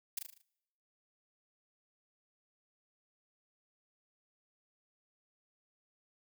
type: noise with echo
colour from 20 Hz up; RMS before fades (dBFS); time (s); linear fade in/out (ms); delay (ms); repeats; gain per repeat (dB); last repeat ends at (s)
blue; -36; 0.17-0.19; 5; 38; 6; -5; 0.418
effects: noise-tail reverb RT60 0.9 s tail -26 dB re dry